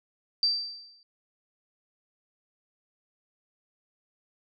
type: tone with exponential decay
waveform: sine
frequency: 4671 Hz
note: D8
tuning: 10 cents flat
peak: -19 dBFS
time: 0.43-1.03 s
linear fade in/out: 1 ms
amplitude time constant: 130 ms
effects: none